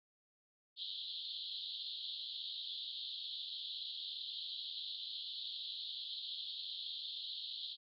pink band-pass noise, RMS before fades -45 dBFS, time 0.76-7.77 s, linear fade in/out 50 ms, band 3200 to 4300 Hz, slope 96 dB/octave, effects none

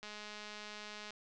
click train, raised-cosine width 0.2 ms, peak -30 dBFS, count 227, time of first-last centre 0.03-1.106 s, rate 210 Hz, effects low-pass 7000 Hz 12 dB/octave

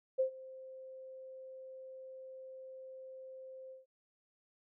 sine tone with ADSR envelope, 523.3 Hz, C5, in tune, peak -26 dBFS, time 0.18-3.86 s, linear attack 20 ms, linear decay 100 ms, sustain -21 dB, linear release 150 ms, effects none

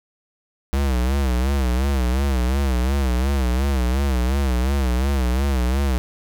square tone with vibrato, 65.41 Hz, C2, in tune, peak -18 dBFS, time 0.73-5.98 s, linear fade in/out 0 ms, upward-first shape sine, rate 2.8 Hz, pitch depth 130 cents each way, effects none

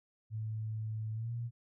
sine tone with pitch glide, 109.4 to 117.93 Hz, A2 to A#2, -9 to +21 cents, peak -35 dBFS, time 0.3-1.51 s, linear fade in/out 50 ms, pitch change +130 cents, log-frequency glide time 1.14-1.32 s, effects none

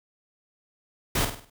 pink noise with echo, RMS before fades -24 dBFS, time 1.15-1.25 s, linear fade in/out 5 ms, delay 50 ms, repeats 5, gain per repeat -7 dB, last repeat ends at 1.5 s, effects none

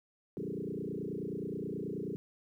sine tone with frequency modulation, 293.7 Hz, D4, in tune, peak -35 dBFS, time 0.37-2.16 s, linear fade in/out 0 ms, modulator 29.4 Hz, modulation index 5.1, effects 12-bit

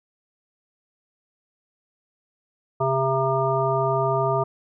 harmonic tone, 133.5 Hz, C3, 35 cents sharp, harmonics 1 / 3 / 5 / 7 / 9, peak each -26 / -25 / -24 / -27 / -27 dBFS, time 2.8-4.44 s, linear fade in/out 10 ms, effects none

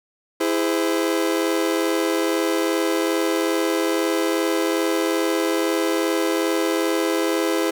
40% pulse chord, E augmented, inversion none, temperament just, 329.6 / 412 / 515 Hz, E4 / G#4 / B#4, 0 / -14 / -28 cents, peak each -21 / -24 / -24 dBFS, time 0.4-7.71 s, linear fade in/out 10 ms, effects none

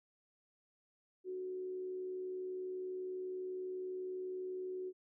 sine tone with frequency modulation, 370 Hz, F#4, in tune, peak -39 dBFS, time 1.24-4.93 s, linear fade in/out 50 ms, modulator 72 Hz, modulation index 0.21, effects none

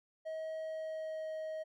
triangle tone with pitch glide, 636 to 630.1 Hz, D#5 to D#5, +38 to +22 cents, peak -36 dBFS, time 0.25-1.64 s, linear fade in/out 20 ms, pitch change -16 cents, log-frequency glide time 0.57-1.34 s, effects none

